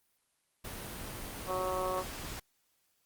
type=noise; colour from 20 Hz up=pink; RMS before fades=-42 dBFS; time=0.64-2.4 s; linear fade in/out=10 ms
type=harmonic tone; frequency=185 Hz; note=F#3; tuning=in tune; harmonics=2 / 3 / 4 / 5 / 6 / 7; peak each=-39 / -35 / -41 / -42 / -36 / -44 dBFS; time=1.46-2.04 s; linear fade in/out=50 ms
effects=white hiss -75 dBFS RMS until 3.05 s + Opus 32 kbps